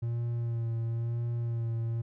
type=tone with vibrato; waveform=triangle; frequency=116.54 Hz; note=A#2; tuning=in tune; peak=-27 dBFS; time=0.02-2.02 s; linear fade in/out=10 ms; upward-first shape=sine; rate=0.99 Hz; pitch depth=27 cents each way; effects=none